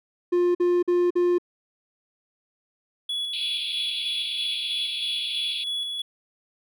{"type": "tone bursts", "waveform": "triangle", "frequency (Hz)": 353.1, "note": "F4", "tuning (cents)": 19, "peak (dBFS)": -16, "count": 4, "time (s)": [0.32, 1.384], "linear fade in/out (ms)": 10, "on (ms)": 230, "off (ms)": 48}
{"type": "tone with tremolo", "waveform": "triangle", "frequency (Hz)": 3387, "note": "G#7", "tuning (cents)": 33, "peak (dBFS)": -24, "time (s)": [3.09, 6.02], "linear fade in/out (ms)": 5, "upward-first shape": "square", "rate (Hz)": 3.1, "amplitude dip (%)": 30}
{"type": "band-pass noise", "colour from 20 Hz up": "white", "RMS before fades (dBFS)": -34, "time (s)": [3.33, 5.64], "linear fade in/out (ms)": 5, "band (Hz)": [2400, 4300], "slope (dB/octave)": 96}
{"effects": []}